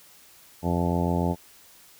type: harmonic tone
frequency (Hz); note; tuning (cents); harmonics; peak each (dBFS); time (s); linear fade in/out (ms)
86.8; F2; -10; 1 / 2 / 3 / 4 / 5 / 6 / 7 / 8 / 9 / 10; -28 / -26 / -30 / -33 / -34 / -36 / -35 / -36 / -38 / -33; 0.62-1.36; 50
effects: white hiss -53 dBFS RMS until 1.99 s